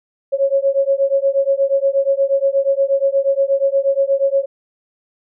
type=beating tone pair; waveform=sine; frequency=545 / 553.4 Hz; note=C#5 / C#5; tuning=-29 / -3 cents; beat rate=8.4 Hz; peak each=-16 dBFS; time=0.32-4.46 s; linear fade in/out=20 ms; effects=none